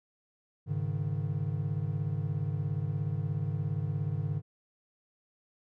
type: chord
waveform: triangle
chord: Ab suspended fourth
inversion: none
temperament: equal with one note detuned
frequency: 102.52 / 138.59 / 155.56 Hz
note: Ab2 / Db3 / Eb3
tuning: -22 / 0 / 0 cents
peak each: -32 dBFS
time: 0.66-4.42 s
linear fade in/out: 50 ms
effects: none